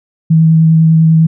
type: tone with vibrato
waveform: sine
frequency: 161.1 Hz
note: E3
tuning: 39 cents flat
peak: -4 dBFS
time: 0.3-1.27 s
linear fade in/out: 10 ms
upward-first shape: sine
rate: 10 Hz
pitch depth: 12 cents each way
effects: none